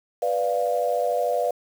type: chord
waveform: sine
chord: B diminished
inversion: none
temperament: equal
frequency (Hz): 493.9 / 587.3 / 698.5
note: B4 / D5 / F5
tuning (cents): 0 / 0 / 0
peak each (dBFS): -25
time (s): 0.22-1.51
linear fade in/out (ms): 5
effects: 7-bit